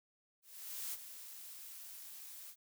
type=noise with ADSR envelope; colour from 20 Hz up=blue; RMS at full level=-41 dBFS; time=0.42-2.56 s; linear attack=510 ms; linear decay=34 ms; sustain=-10 dB; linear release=66 ms; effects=none